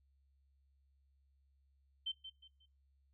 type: tone with echo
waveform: sine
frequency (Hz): 3100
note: G7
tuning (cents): -20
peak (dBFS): -36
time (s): 2.06-2.12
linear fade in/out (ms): 10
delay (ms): 180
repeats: 3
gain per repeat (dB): -10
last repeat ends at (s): 2.66
effects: noise-tail reverb RT60 0.3 s tail -21 dB re dry + added 68 Hz sine -70 dBFS peak until 3.13 s